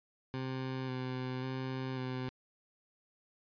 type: tone with vibrato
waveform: 20% pulse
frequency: 129.6 Hz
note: C3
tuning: 16 cents flat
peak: -31 dBFS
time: 0.34-2.29 s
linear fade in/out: 0 ms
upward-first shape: square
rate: 0.92 Hz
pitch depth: 17 cents each way
effects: resampled to 11025 Hz